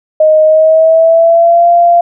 sine tone with pitch glide, 622.3 to 690.5 Hz, D#5 to F5, 0 to -20 cents, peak -3 dBFS, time 0.2-2.01 s, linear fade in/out 5 ms, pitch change +180 cents, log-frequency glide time 0.44-1.68 s, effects none

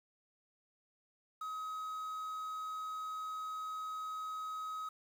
triangle tone with quantisation, 1269 Hz, D#6, 34 cents sharp, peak -37 dBFS, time 1.41-4.89 s, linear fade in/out 5 ms, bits 10, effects none

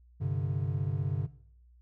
triangle chord, G suspended fourth, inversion none, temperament equal, 98 / 130.81 / 146.83 Hz, G2 / C3 / D3, 0 / 0 / 0 cents, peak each -31 dBFS, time 0.2-1.27 s, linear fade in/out 20 ms, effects noise-tail reverb RT60 0.6 s tail -17 dB re dry + added 60 Hz sine -56 dBFS peak until 1.81 s

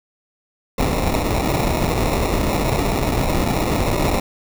pink noise with sample-and-hold, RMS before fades -19 dBFS, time 0.78-4.2 s, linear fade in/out 5 ms, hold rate 1575 Hz, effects none

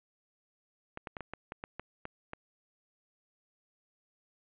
clicks, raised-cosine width 0.5 ms, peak -24 dBFS, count 10, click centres 0.974 / 1.072 / 1.168 / 1.207 / 1.336 / 1.521 / 1.639 / 1.796 / 2.054 / 2.334 s, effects resampled to 8000 Hz + 11-bit

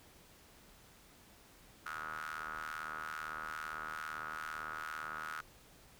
sawtooth ring-modulated tone, 77.78 Hz, D#2, in tune, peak -34 dBFS, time 1.86-5.41 s, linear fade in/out 0 ms, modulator 1360 Hz, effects pink hiss -61 dBFS RMS until 5.99 s

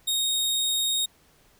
sawtooth tone, 3729 Hz, A#7, in tune, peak -20 dBFS, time 0.07-1.06 s, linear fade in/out 10 ms, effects pink hiss -60 dBFS RMS until 1.59 s

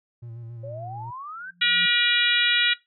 triangle tone with vibrato, 116.54 Hz, A#2, in tune, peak -34 dBFS, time 0.22-1.11 s, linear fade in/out 10 ms, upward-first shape square, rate 7.2 Hz, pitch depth 32 cents each way
sine exponential sweep, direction up, 538 to 1600 Hz, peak -34 dBFS, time 0.63-1.51 s, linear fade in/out 10 ms
sine tone with exponential growth, 175 Hz, F3, 4 cents sharp, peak -34 dBFS, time 1.35-1.86 s, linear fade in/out 5 ms, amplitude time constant 110 ms
harmonic tone, 480 Hz, B4, 49 cents flat, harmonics 3 / 4 / 5 / 6 / 7 / 8, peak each -25 / -25 / -25 / -25 / -25 / -25 dBFS, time 1.61-2.74 s, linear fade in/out 10 ms
effects noise-tail reverb RT60 0.2 s tail -20 dB re dry

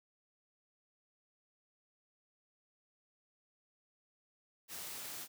white noise, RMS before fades -45 dBFS, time 4.68-5.28 s, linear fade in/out 50 ms, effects high-pass 100 Hz 12 dB/octave

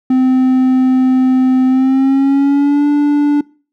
triangle tone with pitch glide, 258.1 to 291.4 Hz, C4 to D4, -23 to -13 cents, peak -6 dBFS, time 0.1-3.41 s, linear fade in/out 5 ms, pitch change +210 cents, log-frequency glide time 1.67-2.87 s, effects noise-tail reverb RT60 0.4 s tail -23 dB re dry

